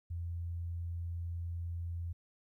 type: tone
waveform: sine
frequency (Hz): 85.3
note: F2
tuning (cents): -40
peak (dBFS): -36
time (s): 0.1-2.13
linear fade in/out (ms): 10
effects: 13-bit